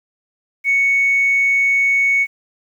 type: tone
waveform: sine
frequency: 2220 Hz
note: C#7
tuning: 2 cents sharp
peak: -11 dBFS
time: 0.64-2.27 s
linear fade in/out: 50 ms
effects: tanh soft clip ceiling -8 dBFS + 8-bit